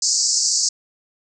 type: band-pass noise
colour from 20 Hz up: pink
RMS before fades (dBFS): -19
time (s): 0.02-0.69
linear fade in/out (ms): 5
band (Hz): 4600 to 7800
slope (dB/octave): 96
effects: none